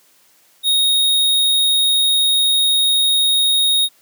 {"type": "tone", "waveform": "square", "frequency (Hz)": 3738, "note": "A#7", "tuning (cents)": 4, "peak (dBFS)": -13, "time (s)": [0.63, 3.89], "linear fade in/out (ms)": 50, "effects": ["white hiss -54 dBFS RMS until 4.01 s", "high-pass 150 Hz 12 dB/octave"]}